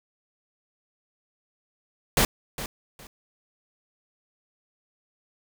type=noise with echo; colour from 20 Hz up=pink; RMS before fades=-20 dBFS; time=2.17-2.25 s; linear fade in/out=2 ms; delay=410 ms; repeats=2; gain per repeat=-13 dB; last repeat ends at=3.07 s; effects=none